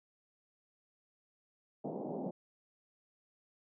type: band-pass noise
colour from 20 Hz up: pink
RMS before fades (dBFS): -40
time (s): 1.84-2.31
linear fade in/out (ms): 10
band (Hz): 160 to 790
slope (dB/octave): 48
effects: none